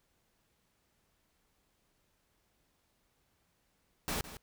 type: noise with echo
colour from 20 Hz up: pink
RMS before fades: -35 dBFS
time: 4.08-4.21 s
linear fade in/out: 0 ms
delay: 160 ms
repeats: 1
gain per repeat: -13 dB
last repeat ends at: 4.37 s
effects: pink hiss -75 dBFS RMS until 4.42 s